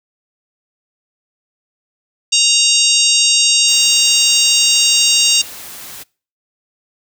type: harmonic tone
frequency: 932.3 Hz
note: A#5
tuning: in tune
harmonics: 3 / 4 / 5 / 6 / 7 / 8 / 9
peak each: -15 / -16 / -17 / -18 / -18 / -19 / -20 dBFS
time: 2.32-5.42 s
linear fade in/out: 10 ms
type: noise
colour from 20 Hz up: white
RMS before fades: -32 dBFS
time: 3.67-6.04 s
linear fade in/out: 20 ms
effects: noise-tail reverb RT60 0.4 s tail -25 dB re dry